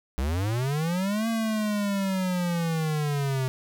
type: linear two-way sweep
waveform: square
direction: up then down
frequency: 61 to 229 to 128.6 Hz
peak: -25 dBFS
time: 0.18-3.48 s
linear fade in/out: 0 ms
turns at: 1.28 s
effects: none